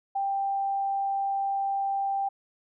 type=tone; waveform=sine; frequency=788 Hz; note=G5; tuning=9 cents sharp; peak=-25 dBFS; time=0.15-2.29 s; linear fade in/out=10 ms; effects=none